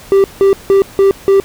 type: tone bursts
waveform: triangle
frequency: 392 Hz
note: G4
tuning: in tune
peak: -3 dBFS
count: 5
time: 0.12-1.4 s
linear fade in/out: 0 ms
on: 120 ms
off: 170 ms
effects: pink hiss -36 dBFS RMS until 1.44 s